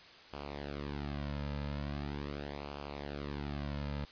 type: tone with flanger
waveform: sawtooth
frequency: 71.9 Hz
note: D2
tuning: 36 cents flat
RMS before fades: -40 dBFS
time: 0.33-4.05 s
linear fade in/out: 0 ms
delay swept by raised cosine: 0.52 to 2.72 ms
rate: 0.41 Hz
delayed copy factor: -0.8
effects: white hiss -55 dBFS RMS until 4.11 s + resampled to 11025 Hz